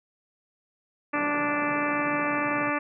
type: harmonic tone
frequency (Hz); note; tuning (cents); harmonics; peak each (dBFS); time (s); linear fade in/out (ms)
292.9; D4; -5; 1 / 2 / 3 / 4 / 5 / 6 / 7 / 8 / 9; -30 / -32 / -34 / -30 / -36 / -33 / -36 / -35 / -38; 1.13-2.79; 10
type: band-pass noise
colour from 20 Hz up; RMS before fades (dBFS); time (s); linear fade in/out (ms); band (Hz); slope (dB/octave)
pink; -39; 1.15-2.7; 5; 120 to 1800; 96
effects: none